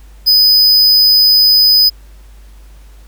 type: tone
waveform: square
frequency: 5000 Hz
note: D#8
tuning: 8 cents sharp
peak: -6 dBFS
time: 0.26-1.9 s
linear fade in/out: 20 ms
effects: added 50 Hz sine -35 dBFS peak until 3.07 s + pink hiss -49 dBFS RMS until 3.07 s